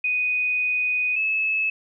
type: tone pair in turn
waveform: sine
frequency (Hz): 2489 / 2597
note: D#7 / E7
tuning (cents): 0 / -26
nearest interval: minor second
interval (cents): 74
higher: second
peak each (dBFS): -20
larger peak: neither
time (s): 0.04-1.16 / 1.16-1.7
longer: first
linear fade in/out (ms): 5
effects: none